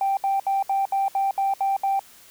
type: tone bursts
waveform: sine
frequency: 784 Hz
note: G5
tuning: in tune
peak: -18 dBFS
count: 9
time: 0.01-1.994 s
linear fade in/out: 2 ms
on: 160 ms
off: 68 ms
effects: tanh soft clip ceiling -16 dBFS + white hiss -50 dBFS RMS until 2.3 s